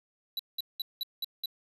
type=tone bursts; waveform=square; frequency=3951 Hz; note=B7; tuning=in tune; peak=-31 dBFS; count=6; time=0.37-1.458 s; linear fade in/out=2 ms; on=23 ms; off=190 ms; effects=resampled to 32000 Hz